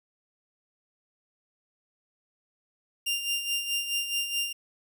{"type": "tone with tremolo", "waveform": "sawtooth", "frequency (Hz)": 2794, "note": "F7", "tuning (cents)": 0, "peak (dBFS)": -22, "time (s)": [3.06, 4.53], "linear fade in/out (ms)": 10, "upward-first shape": "sine", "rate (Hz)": 4.7, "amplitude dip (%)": 60, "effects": []}